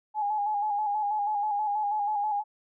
sine tone with vibrato, 834 Hz, G#5, 7 cents sharp, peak -25 dBFS, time 0.14-2.44 s, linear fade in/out 50 ms, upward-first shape square, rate 6.2 Hz, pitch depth 41 cents each way, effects none

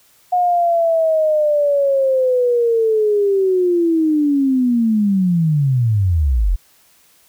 sine linear sweep, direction down, 725 to 38.91 Hz, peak -12 dBFS, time 0.32-6.56 s, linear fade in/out 10 ms, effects white hiss -53 dBFS RMS until 7.28 s

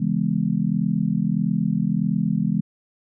sine chord, C# minor seventh, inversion none, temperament just, 138.59 / 166.31 / 207.9 / 249.5 Hz, C#3 / E3 / G#3 / B3, 0 / +16 / +2 / +18 cents, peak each -28 / -23 / -22 / -28 dBFS, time 0-2.61 s, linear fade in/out 10 ms, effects none

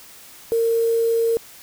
sine tone with quantisation, 458.8 Hz, A#4, 28 cents flat, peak -16 dBFS, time 0.52-1.37 s, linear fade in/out 0 ms, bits 6, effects white hiss -44 dBFS RMS until 1.62 s

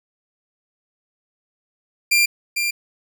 sawtooth tone with echo, 2383 Hz, D7, 25 cents sharp, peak -10 dBFS, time 2.11-2.26 s, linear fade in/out 10 ms, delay 450 ms, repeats 1, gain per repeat -6 dB, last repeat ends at 2.71 s, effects none

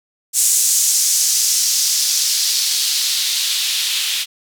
blue noise with band-pass filter sweep, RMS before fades -17 dBFS, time 0.33-4.26 s, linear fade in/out 50 ms, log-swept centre 7400 to 3200 Hz, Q 2, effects none

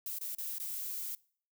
violet noise with dropouts, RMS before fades -39 dBFS, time 0.06-1.15 s, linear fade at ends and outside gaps 2 ms, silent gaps 0.186-0.211 / 0.35-0.383 / 0.584-0.599 s, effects noise-tail reverb RT60 0.5 s tail -23 dB re dry

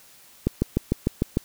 click train, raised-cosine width 3 ms, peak -7 dBFS, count 7, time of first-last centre 0.47-1.371 s, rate 6.66 Hz, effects white hiss -52 dBFS RMS until 1.44 s

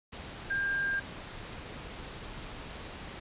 sine tone in noise, 1600 Hz, G6, 35 cents sharp, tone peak -28 dBFS, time 0.5-1 s, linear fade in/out 10 ms, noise pink, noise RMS -43 dBFS, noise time 0.12-3.2 s, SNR +12 dB, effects resampled to 8000 Hz

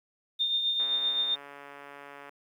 sine tone with tremolo, 3631 Hz, A#7, 46 cents flat, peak -23 dBFS, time 0.39-1.36 s, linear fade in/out 20 ms, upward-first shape triangle, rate 7.7 Hz, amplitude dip 50%
click train, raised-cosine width 0.5 ms, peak -30 dBFS, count 213, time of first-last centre 0.8-2.293 s, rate 142 Hz
effects high-pass 300 Hz 12 dB/octave + 10-bit

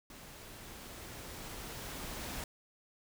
pink noise with level ramp, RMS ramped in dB -52 to -41 dBFS, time 0.1-2.44 s, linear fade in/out 2 ms, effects none

